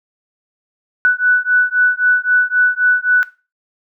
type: beating tone pair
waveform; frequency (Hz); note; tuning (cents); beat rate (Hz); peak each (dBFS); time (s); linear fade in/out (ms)
sine; 1484 / 1487.8; F#6 / F#6; +5 / +9; 3.8; -13; 1.05-3.23; 0
effects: noise-tail reverb RT60 0.3 s tail -18 dB re dry